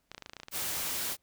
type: clicks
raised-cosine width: 0.2 ms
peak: -25 dBFS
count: 11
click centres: 0.116 / 0.147 / 0.18 / 0.223 / 0.261 / 0.296 / 0.334 / 0.367 / 0.4 / 0.433 / 0.484 s
type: noise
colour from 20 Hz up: white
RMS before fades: -34 dBFS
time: 0.51-1.17 s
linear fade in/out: 50 ms
effects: pink hiss -75 dBFS RMS until 1.22 s